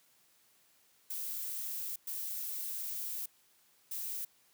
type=noise bursts at uneven times; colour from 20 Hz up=violet; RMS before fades=-39 dBFS; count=3; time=1.1-1.96 / 2.07-3.26 / 3.91-4.25 s; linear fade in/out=5 ms; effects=white hiss -68 dBFS RMS until 4.53 s + high-pass 80 Hz 12 dB/octave